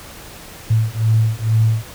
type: beating tone pair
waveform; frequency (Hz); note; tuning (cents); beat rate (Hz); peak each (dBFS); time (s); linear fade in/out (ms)
sine; 110 / 112.2; A2 / A2; 0 / +34; 2.2; -16; 0.7-1.85; 10
effects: pink hiss -37 dBFS RMS until 1.94 s